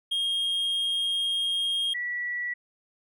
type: tone pair in turn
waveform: triangle / sine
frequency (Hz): 3241 / 1946.7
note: G#7 / B6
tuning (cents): -43 / -25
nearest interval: major sixth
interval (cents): 882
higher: first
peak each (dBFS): -23 / -28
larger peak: first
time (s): 0.11-1.94 / 1.94-2.54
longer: first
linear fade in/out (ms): 10
effects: none